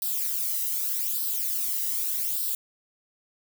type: noise with flanger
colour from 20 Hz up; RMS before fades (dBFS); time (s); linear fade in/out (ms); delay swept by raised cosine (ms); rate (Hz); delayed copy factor
violet; -28; 0.02-2.55; 2; 0.22 to 1.03; 0.83; +0.65
effects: none